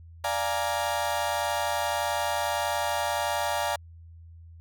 35% pulse chord, Bb dominant seventh, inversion first, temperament equal, 587.3 / 698.5 / 830.6 / 932.3 Hz, D5 / F5 / Ab5 / Bb5, 0 / 0 / 0 / 0 cents, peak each -30 dBFS, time 0.24-3.76 s, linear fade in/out 5 ms, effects added 83 Hz sine -45 dBFS peak until 4.6 s

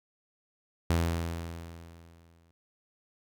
sawtooth tone with exponential decay, 83.8 Hz, E2, 29 cents sharp, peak -19 dBFS, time 0.9-2.51 s, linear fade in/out 0 ms, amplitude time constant 350 ms, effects none

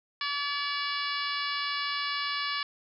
harmonic tone with a mistuned harmonic, 573 Hz, D5, 43 cents flat, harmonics 2 / 3 / 4 / 5 / 6 / 7 / 8 / 9, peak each -34 / -36 / -37 / -38 / -39 / -39 / -40 / -41 dBFS, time 0.21-2.63 s, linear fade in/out 2 ms, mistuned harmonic 7, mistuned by +21 cents, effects none

